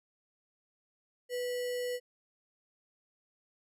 sine tone with sample-and-hold, 493.9 Hz, B4, in tune, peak -32 dBFS, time 1.29-2 s, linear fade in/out 50 ms, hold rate 2450 Hz, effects resampled to 32000 Hz

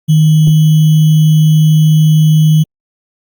sine tone with sample-and-hold, 155.56 Hz, D#3, in tune, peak -4 dBFS, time 0.08-2.64 s, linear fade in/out 20 ms, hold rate 3150 Hz, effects Opus 32 kbps

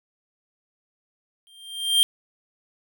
square tone with exponential growth, 3181 Hz, G7, 25 cents sharp, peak -13 dBFS, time 1.47-2.03 s, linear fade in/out 0 ms, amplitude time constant 120 ms, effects none

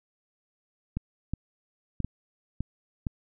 clicks, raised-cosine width 5 ms, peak -17 dBFS, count 6, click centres 0.97 / 1.336 / 2.003 / 2.046 / 2.606 / 3.068 s, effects none

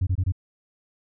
sine tone bursts, 92.5 Hz, F#2, in tune, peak -17 dBFS, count 4, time 0.01-0.322 s, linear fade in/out 10 ms, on 60 ms, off 24 ms, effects tanh soft clip ceiling -18 dBFS

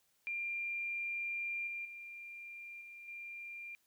sine tone with level steps, 2388 Hz, D7, 28 cents sharp, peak -36 / -39 / -46 / -49 / -44 dBFS, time 0.27-3.75 s, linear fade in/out 0 ms, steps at 1.67 / 1.85 / 2.81 / 3.08 s, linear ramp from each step 2 ms, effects white hiss -75 dBFS RMS until 3.86 s

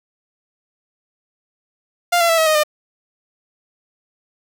sawtooth tone with pitch steps, 698.5 / 678.6 / 659.3 / 640.5 / 622.3 / 604.6 Hz, F5 / F5 / E5 / E5 / D#5 / D#5, 0 / -50 / 0 / -50 / 0 / -50 cents, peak -9 dBFS, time 2.12-2.636 s, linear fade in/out 10 ms, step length 86 ms, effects none

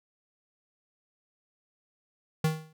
square tone with exponential decay, 157.4 Hz, D#3, 20 cents sharp, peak -21 dBFS, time 2.44-2.73 s, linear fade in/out 5 ms, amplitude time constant 63 ms, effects none

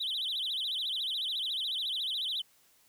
sine tone with vibrato, 3462 Hz, A7, 29 cents flat, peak -29 dBFS, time 0-2.42 s, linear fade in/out 10 ms, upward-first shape sine, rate 14 Hz, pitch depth 240 cents each way, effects tanh soft clip ceiling -29 dBFS + white hiss -65 dBFS RMS until 2.88 s

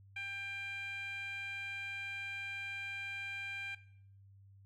15% pulse tone with band-pass filter, 794 Hz, G5, 22 cents sharp, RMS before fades -42 dBFS, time 0.16-3.75 s, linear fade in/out 5 ms, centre 2200 Hz, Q 4.4, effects noise-tail reverb RT60 0.6 s tail -17 dB re dry + added 98 Hz sine -57 dBFS peak until 4.65 s

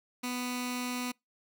15% pulse tone with notch filter, 248.1 Hz, B3, 8 cents sharp, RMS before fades -35 dBFS, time 0.23-1.12 s, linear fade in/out 10 ms, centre 590 Hz, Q 0.54, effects noise-tail reverb RT60 0.2 s tail -26 dB re dry

